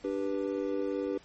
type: chord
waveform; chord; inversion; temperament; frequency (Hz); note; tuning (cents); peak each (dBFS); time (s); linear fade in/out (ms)
triangle; G major; second; just; 294 / 392 / 490; D4 / G4 / B4; +2 / 0 / -14; -32 / -32 / -32; 0.04-1.18; 5
effects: pink hiss -57 dBFS RMS until 1.24 s + MP3 32 kbps